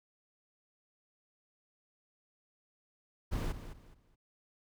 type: noise with echo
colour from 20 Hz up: brown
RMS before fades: -34 dBFS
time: 3.31-3.53 s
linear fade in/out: 20 ms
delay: 210 ms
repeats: 3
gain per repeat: -11 dB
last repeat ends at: 4.16 s
effects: none